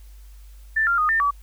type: tone with pitch steps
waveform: sine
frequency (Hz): 1772 / 1389 / 1237 / 1799 / 1145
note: A6 / F6 / D#6 / A6 / D6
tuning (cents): +12 / -10 / -10 / +38 / -44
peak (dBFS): -17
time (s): 0.76-1.31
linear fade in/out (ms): 10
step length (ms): 110
effects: added 50 Hz sine -41 dBFS peak until 1.42 s + white hiss -58 dBFS RMS until 1.42 s